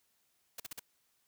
white noise bursts, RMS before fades -42 dBFS, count 4, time 0.58-0.795 s, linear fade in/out 5 ms, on 20 ms, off 45 ms, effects white hiss -75 dBFS RMS until 1.27 s

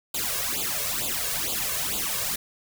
white noise with flanger, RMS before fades -28 dBFS, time 0.14-2.36 s, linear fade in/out 5 ms, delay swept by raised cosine 0.26 to 1.86 ms, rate 2.2 Hz, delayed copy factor +0.9, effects none

